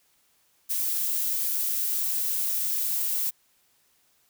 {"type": "noise", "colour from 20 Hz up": "violet", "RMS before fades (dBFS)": -27, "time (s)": [0.69, 3.31], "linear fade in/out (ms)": 20, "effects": ["white hiss -66 dBFS RMS until 4.29 s"]}